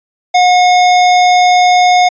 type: tone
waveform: square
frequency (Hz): 723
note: F#5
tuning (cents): -40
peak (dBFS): -6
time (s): 0.34-2.09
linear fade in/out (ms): 10
effects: resampled to 16000 Hz